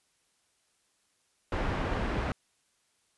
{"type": "low-pass noise", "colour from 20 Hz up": "pink", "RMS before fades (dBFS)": -31, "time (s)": [1.52, 2.32], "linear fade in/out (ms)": 2, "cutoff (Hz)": 1900, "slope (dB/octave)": 12, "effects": ["white hiss -72 dBFS RMS until 3.17 s", "resampled to 24000 Hz"]}